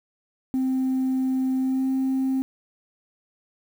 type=tone with pitch glide; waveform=sine; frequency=261 to 264.3 Hz; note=C4 to C4; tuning=-4 to +18 cents; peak=-19 dBFS; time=0.54-2.42 s; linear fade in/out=0 ms; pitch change=+22 cents; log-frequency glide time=1.59-1.9 s; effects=tanh soft clip ceiling -18 dBFS + 8-bit